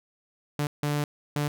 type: tone bursts at uneven times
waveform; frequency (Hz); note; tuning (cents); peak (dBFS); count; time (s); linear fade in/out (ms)
sawtooth; 146.83; D3; 0; -21; 3; 0.59-0.67 / 0.83-1.04 / 1.36-1.48; 2
effects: none